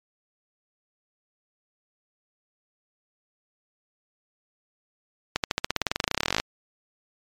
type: accelerating click train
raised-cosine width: 0.2 ms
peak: -5 dBFS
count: 27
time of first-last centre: 5.36-6.4 s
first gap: 78 ms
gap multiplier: 0.94
effects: MP3 96 kbps